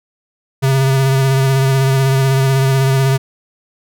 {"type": "tone with vibrato", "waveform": "square", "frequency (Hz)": 134.3, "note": "C3", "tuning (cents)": 46, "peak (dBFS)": -11, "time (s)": [0.62, 3.18], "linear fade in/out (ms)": 20, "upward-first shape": "sine", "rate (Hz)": 16, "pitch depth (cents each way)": 24, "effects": []}